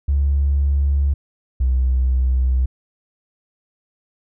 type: tone pair in turn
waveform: triangle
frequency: 70.2 / 63.77 Hz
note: C#2 / C2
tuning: +22 / -44 cents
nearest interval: major second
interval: 166 cents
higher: first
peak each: -10 dBFS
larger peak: neither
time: 0.08-1.14 / 1.6-2.66 s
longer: neither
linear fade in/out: 10 ms
effects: tanh soft clip ceiling -12 dBFS